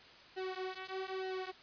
sawtooth tone with flanger, 376.6 Hz, F#4, 31 cents sharp, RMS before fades -41 dBFS, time 0.36-1.52 s, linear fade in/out 20 ms, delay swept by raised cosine 0.84 to 5.54 ms, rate 1.1 Hz, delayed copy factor -1, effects white hiss -57 dBFS RMS until 1.62 s + resampled to 11025 Hz

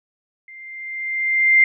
sine tone with level ramp, 2095 Hz, C7, 2 cents sharp, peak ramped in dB -38 to -8 dBFS, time 0.48-1.64 s, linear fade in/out 2 ms, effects none

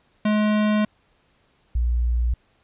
square / sine tone pair in turn, 211.8 / 59.43 Hz, G#3 / A#1, +34 / +34 cents, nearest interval octave + minor seventh, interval 2200 cents, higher first, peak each -18 dBFS, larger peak neither, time 0.25-0.85 / 1.75-2.34 s, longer first, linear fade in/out 5 ms, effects pink hiss -63 dBFS RMS until 2.63 s + resampled to 8000 Hz

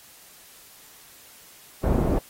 pink low-pass noise, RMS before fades -22 dBFS, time 1.83-2.19 s, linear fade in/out 10 ms, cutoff 540 Hz, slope 12 dB/octave, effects white hiss -50 dBFS RMS until 2.29 s + AAC 48 kbps

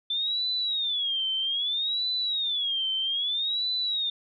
sine tone with vibrato, 3520 Hz, A7, in tune, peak -25 dBFS, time 0.1-4.1 s, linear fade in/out 5 ms, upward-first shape sine, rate 0.62 Hz, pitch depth 220 cents each way, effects none

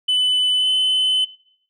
sine tone with pitch glide, 3003 to 3033 Hz, F#7 to F#7, +25 to +42 cents, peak -12 dBFS, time 0.08-1.25 s, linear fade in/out 10 ms, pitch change +17 cents, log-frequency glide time 0.57-0.68 s, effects noise-tail reverb RT60 0.6 s tail -19 dB re dry + tanh soft clip ceiling -14 dBFS

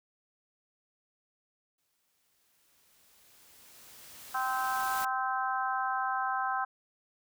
white noise with exponential growth, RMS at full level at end -39 dBFS, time 1.78-5.05 s, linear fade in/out 5 ms, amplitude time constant 710 ms
harmonic tone, 259.5 Hz, C4, 14 cents flat, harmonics 3 / 4 / 5 / 6, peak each -33 / -34 / -35 / -36 dBFS, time 4.34-6.65 s, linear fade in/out 10 ms
effects none

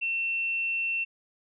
sine tone, 2700 Hz, E7, 41 cents sharp, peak -26 dBFS, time 0.01-1.05 s, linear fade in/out 20 ms, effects none

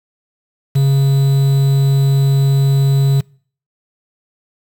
triangle tone with quantisation, 137.2 Hz, C#3, 17 cents flat, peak -7 dBFS, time 0.75-3.21 s, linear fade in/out 10 ms, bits 5, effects noise-tail reverb RT60 0.5 s tail -25 dB re dry

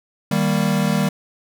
square chord, Eb major, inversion none, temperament equal, 155.56 / 196 / 233.1 Hz, Eb3 / G3 / Bb3, 0 / 0 / 0 cents, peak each -22 / -20 / -24 dBFS, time 0.31-1.09 s, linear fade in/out 5 ms, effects none

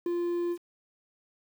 triangle tone with ADSR envelope, 347 Hz, F4, 11 cents flat, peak -23 dBFS, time 0.06-0.58 s, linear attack 3 ms, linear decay 8 ms, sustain -2 dB, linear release 65 ms, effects 9-bit

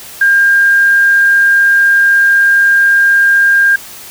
sine tone, 1604 Hz, G6, 39 cents sharp, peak -5 dBFS, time 0.21-3.76 s, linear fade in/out 5 ms, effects white hiss -31 dBFS RMS until 4.1 s

